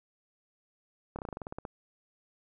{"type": "slowing click train", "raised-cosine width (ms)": 1, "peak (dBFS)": -24, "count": 12, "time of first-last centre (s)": [1.16, 1.652], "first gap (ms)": 28, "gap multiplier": 1.09, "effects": []}